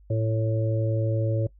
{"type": "harmonic tone", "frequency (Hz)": 111, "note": "A2", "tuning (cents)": 16, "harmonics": [1, 3, 4, 5], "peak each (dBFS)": [-23, -33, -35, -30], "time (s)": [0.1, 1.47], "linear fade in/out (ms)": 5, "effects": ["noise-tail reverb RT60 0.1 s tail -20 dB re dry", "added 50 Hz sine -50 dBFS peak until 1.59 s"]}